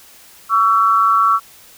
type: tone pair together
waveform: sine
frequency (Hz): 1129.8 / 1335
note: C#6 / E6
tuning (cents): +33 / +22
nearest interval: minor third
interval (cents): 289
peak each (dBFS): -13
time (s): 0.49-1.4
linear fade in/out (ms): 50
effects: white hiss -44 dBFS RMS until 1.77 s